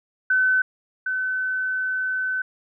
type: tone pair in turn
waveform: sine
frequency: 1517 / 1517 Hz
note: F#6 / F#6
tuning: +43 / +43 cents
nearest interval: unison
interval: 0 cents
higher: neither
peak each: -16 / -22 dBFS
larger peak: first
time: 0.3-0.62 / 1.06-2.42 s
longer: second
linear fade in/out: 5 ms
effects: none